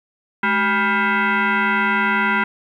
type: tone with frequency modulation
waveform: sine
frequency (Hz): 212.5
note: G#3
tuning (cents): +40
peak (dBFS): -15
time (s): 0.43-2.44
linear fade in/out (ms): 5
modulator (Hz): 596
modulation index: 3.4
effects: 9-bit